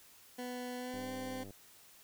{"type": "tone with pitch glide", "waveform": "20% pulse", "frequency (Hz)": [248, 258.2], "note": ["B3", "C4"], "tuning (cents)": [7, -23], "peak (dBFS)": -35, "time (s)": [0.38, 1.44], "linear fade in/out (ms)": 10, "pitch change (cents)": 70, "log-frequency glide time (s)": [0.77, 1.11]}
{"type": "click train", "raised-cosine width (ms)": 2, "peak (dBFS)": -38, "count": 57, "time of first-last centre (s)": [0.94, 1.507], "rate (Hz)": 98.8}
{"effects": ["white hiss -60 dBFS RMS until 2.03 s"]}